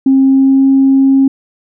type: tone with pitch glide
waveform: sine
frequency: 267.9 to 269.8 Hz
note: C4 to C#4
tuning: +41 to -47 cents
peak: -4 dBFS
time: 0.06-1.28 s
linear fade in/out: 5 ms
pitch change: +12 cents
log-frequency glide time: 0.22-0.67 s
effects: tanh soft clip ceiling 0 dBFS